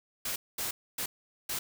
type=noise bursts at uneven times; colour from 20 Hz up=white; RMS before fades=-34 dBFS; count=4; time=0.25-0.36 / 0.58-0.71 / 0.98-1.06 / 1.49-1.59 s; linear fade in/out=5 ms; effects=none